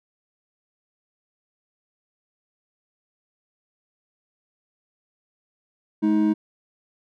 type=tone pair together; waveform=triangle; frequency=212.2 / 315.4 Hz; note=G#3 / D#4; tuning=+38 / +24 cents; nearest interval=perfect fifth; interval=686 cents; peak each=-19 / -17 dBFS; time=6.02-6.34 s; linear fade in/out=20 ms; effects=none